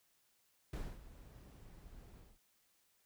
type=noise with ADSR envelope; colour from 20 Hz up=brown; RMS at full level=-40 dBFS; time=0.73-2.39 s; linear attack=4 ms; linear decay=240 ms; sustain=-16 dB; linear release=210 ms; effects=white hiss -75 dBFS RMS until 3.05 s